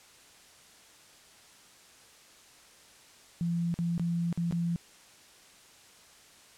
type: tone with dropouts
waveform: sine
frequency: 170.4 Hz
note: F3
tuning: 42 cents flat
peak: -27 dBFS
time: 3.41-4.76 s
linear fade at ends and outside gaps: 0 ms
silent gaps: 3.741-3.789 / 3.979-3.996 / 4.327-4.375 / 4.511-4.524 s
effects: white hiss -56 dBFS RMS until 6.57 s + low-pass 9000 Hz 12 dB/octave